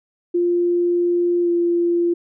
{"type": "tone with pitch glide", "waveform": "sine", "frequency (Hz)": [349.2, 344.6], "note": ["F4", "F4"], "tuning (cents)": [0, -23], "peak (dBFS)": -15, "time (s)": [0.34, 2.14], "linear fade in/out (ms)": 10, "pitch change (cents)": -23, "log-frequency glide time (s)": [1.42, 1.49], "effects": []}